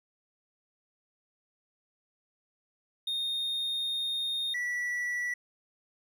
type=tone pair in turn; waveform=triangle; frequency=3685 / 1952.1 Hz; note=A#7 / B6; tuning=-21 / -21 cents; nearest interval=major seventh; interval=1100 cents; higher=first; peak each=-28 dBFS; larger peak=neither; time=3.07-4.54 / 4.54-5.34 s; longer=first; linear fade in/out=5 ms; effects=none